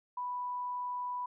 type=tone; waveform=sine; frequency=987.8 Hz; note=B5; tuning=in tune; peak=-34 dBFS; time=0.17-1.26 s; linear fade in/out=5 ms; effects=none